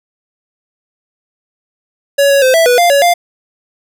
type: tone with pitch steps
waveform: square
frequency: 562 / 557 / 517 / 659 / 490.7 / 697 / 563 / 698 Hz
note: C#5 / C#5 / C5 / E5 / B4 / F5 / C#5 / F5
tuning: +24 / +8 / -21 / -1 / -11 / -4 / +27 / -1 cents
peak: -7 dBFS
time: 2.18-3.14 s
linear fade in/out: 10 ms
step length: 120 ms
effects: none